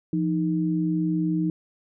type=tone pair together; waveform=sine; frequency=171.87 / 311.5 Hz; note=F3 / D#4; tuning=-27 / +2 cents; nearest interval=minor seventh; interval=1029 cents; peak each=-24 dBFS; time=0.13-1.5 s; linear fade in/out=2 ms; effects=none